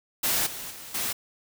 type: noise with level steps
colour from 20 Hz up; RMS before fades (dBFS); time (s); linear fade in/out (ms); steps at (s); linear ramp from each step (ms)
white; -25 / -37 / -42 / -29; 0.23-1.13; 10; 0.46 / 0.7 / 0.94; 10
effects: none